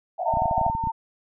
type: band-pass noise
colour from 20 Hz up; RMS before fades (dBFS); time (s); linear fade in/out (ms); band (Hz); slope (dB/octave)
white; -26; 0.18-0.71; 20; 650 to 760; 96
type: tone with tremolo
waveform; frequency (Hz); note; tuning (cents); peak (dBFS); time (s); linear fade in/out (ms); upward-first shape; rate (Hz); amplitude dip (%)
sine; 907; A#5; -48; -22; 0.25-0.92; 20; triangle; 3.3; 35
type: clicks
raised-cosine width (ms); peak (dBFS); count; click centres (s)
5; -19; 12; 0.339 / 0.371 / 0.42 / 0.457 / 0.512 / 0.58 / 0.614 / 0.665 / 0.699 / 0.751 / 0.839 / 0.872
effects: none